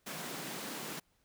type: high-pass noise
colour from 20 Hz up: pink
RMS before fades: -42 dBFS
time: 0.06-1 s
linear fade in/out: 10 ms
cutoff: 140 Hz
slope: 48 dB/octave
effects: pink hiss -74 dBFS RMS until 1.24 s